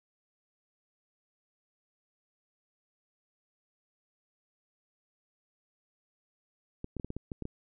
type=clicks; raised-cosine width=3 ms; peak=-24 dBFS; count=9; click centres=6.844 / 6.967 / 6.998 / 7.046 / 7.104 / 7.166 / 7.318 / 7.423 / 7.454 s; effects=none